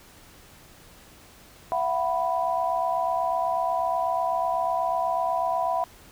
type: chord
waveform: sine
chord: E suspended second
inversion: none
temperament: equal with one note detuned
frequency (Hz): 671.9 / 740 / 987.8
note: E5 / F#5 / B5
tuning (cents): +33 / 0 / 0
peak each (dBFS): -27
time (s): 1.72-5.84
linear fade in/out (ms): 0
effects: pink hiss -51 dBFS RMS until 6.11 s